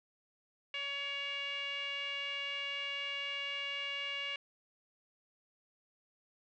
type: tone with low-pass filter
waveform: 5% pulse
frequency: 563 Hz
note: C#5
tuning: 27 cents sharp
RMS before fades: -39 dBFS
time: 0.74-4.36 s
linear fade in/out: 2 ms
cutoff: 2600 Hz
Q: 9
effects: none